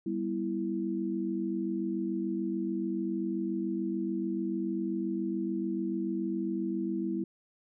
sine chord, E minor, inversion first, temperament equal with one note detuned, 196 / 243.1 / 329.6 Hz, G3 / B3 / E4, 0 / -27 / 0 cents, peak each -34 / -37 / -32 dBFS, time 0.06-7.24 s, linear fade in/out 5 ms, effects none

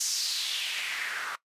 white noise with band-pass filter sweep, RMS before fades -32 dBFS, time 0-1.36 s, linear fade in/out 10 ms, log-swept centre 6300 to 1300 Hz, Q 3, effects noise-tail reverb RT60 0.1 s tail -18 dB re dry + resampled to 32000 Hz

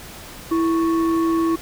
sine tone pair together, 329.6 / 1108.6 Hz, E4 / C#6, 0 / 0 cents, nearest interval octave + major sixth, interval 2100 cents, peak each -15 / -23 dBFS, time 0.51-1.56 s, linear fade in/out 10 ms, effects tanh soft clip ceiling -13 dBFS + pink hiss -38 dBFS RMS until 1.61 s

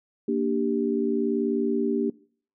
sine chord, G minor, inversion first, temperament equal, 233.1 / 293.7 / 392 Hz, Bb3 / D4 / G4, 0 / 0 / 0 cents, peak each -26 / -27 / -26 dBFS, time 0.28-2.1 s, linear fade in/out 5 ms, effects noise-tail reverb RT60 0.5 s tail -22 dB re dry

